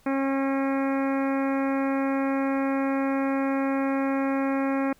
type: harmonic tone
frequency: 271.7 Hz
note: C#4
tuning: 35 cents flat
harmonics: 1 / 2 / 3 / 4 / 5 / 6 / 7 / 8 / 9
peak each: -24 / -30 / -34 / -36 / -38 / -40 / -41 / -42 / -43 dBFS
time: 0.06-4.93 s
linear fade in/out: 5 ms
effects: pink hiss -60 dBFS RMS until 4.99 s